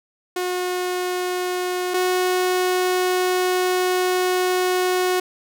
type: tone pair in turn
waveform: sawtooth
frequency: 362.3 / 365.7 Hz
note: F#4 / F#4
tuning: -36 / -20 cents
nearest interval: unison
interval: 16 cents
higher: second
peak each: -18 / -14 dBFS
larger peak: second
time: 0.36-1.94 / 1.94-5.2 s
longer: second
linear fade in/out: 5 ms
effects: none